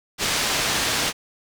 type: low-pass noise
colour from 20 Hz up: white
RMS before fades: -23 dBFS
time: 0.18-1.13 s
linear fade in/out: 50 ms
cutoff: 5600 Hz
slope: 12 dB/octave
effects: none